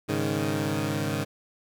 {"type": "chord", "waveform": "15% pulse", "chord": "Ab suspended fourth", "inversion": "none", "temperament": "equal", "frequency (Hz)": [103.83, 138.59, 155.56], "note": ["Ab2", "Db3", "Eb3"], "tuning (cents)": [0, 0, 0], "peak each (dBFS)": -24, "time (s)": [0.08, 1.25], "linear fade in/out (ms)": 20, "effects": []}